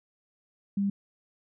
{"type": "tone", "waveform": "sine", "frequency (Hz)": 199.3, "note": "G3", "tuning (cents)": 29, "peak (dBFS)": -24, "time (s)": [0.77, 0.9], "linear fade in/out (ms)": 5, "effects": []}